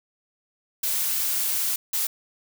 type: noise bursts at uneven times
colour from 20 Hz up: blue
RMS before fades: -25 dBFS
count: 2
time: 0.83-1.76 / 1.93-2.07 s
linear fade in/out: 5 ms
effects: none